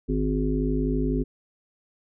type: harmonic tone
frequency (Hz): 51.91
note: G#1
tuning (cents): 0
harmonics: 1 / 3 / 5 / 7 / 8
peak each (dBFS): -26 / -30 / -26 / -31 / -32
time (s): 0.08-1.24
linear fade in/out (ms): 20
effects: none